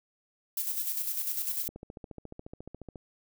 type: noise with tremolo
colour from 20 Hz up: violet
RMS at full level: -31 dBFS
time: 0.57-1.68 s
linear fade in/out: 2 ms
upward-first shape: square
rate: 10 Hz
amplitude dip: 45%
type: click train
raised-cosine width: 2 ms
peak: -29 dBFS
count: 19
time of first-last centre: 1.69-2.958 s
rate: 14.2 Hz
effects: none